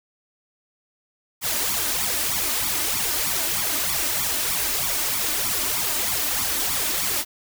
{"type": "noise with flanger", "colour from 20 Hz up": "white", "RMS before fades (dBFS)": -24, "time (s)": [1.41, 7.25], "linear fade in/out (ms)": 50, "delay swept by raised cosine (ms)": [0.86, 3.36], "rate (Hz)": 3.2, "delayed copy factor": 0.8, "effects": []}